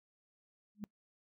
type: tone with exponential growth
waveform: sine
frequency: 207.7 Hz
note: G#3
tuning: in tune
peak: -35 dBFS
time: 0.75-0.84 s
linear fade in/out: 0 ms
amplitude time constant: 18 ms
effects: noise-tail reverb RT60 0.1 s tail -23 dB re dry